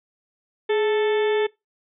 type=harmonic tone with a mistuned harmonic; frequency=439.7 Hz; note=A4; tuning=1 cent flat; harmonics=1 / 2 / 3 / 4 / 5 / 6 / 7 / 8; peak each=-18 / -30 / -39 / -32 / -34 / -41 / -40 / -37 dBFS; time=0.69-1.47 s; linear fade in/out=10 ms; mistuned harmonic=1; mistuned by=-71 cents; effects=noise-tail reverb RT60 0.2 s tail -23 dB re dry